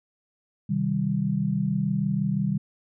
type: chord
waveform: sine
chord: C minor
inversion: none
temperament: just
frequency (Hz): 130.81 / 156.98 / 196.22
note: C3 / Eb3 / G3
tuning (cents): 0 / +16 / +2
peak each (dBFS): -29 / -27 / -25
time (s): 0.69-2.58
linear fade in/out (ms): 10
effects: none